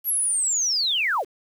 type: linear sweep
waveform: sine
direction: down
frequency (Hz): 11840 to 288.2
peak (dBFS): -20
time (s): 0.04-1.25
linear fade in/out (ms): 50
effects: 8-bit